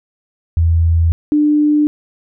sine tone pair in turn, 83 / 298.3 Hz, E2 / D4, +12 / +27 cents, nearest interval octave + minor seventh, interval 2215 cents, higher second, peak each -9 dBFS, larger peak neither, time 0.57-1.12 / 1.32-1.87 s, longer neither, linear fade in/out 0 ms, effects none

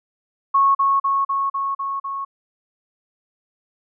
sine tone with echo, 1100 Hz, C#6, 14 cents flat, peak -12 dBFS, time 0.54-0.75 s, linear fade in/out 10 ms, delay 250 ms, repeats 6, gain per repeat -2 dB, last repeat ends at 2.25 s, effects none

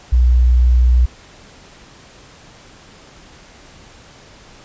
sine tone, 61.3 Hz, B1, 12 cents flat, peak -8 dBFS, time 0.12-1.06 s, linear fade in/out 10 ms, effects pink hiss -43 dBFS RMS until 4.64 s + resampled to 16000 Hz

